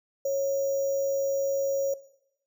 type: tone with sample-and-hold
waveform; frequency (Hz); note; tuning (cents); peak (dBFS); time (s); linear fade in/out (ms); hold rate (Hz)
sine; 549; C#5; -17; -24; 0.25-1.94; 5; 6300
effects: noise-tail reverb RT60 0.8 s tail -17 dB re dry